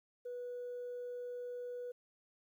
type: tone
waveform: sine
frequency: 490 Hz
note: B4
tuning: 14 cents flat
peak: -39 dBFS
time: 0.25-1.92 s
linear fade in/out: 10 ms
effects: tanh soft clip ceiling -38 dBFS + 12-bit